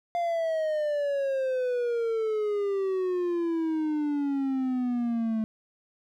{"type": "exponential sweep", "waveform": "triangle", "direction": "down", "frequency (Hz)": [698.5, 217.9], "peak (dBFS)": -23, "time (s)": [0.15, 5.44], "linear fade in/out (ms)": 0, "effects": []}